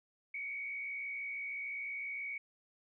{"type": "tone with frequency modulation", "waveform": "sine", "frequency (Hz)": 2247, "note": "C#7", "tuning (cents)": 23, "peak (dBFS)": -38, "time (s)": [0.34, 2.38], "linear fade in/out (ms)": 5, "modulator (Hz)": 60.8, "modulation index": 1, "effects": []}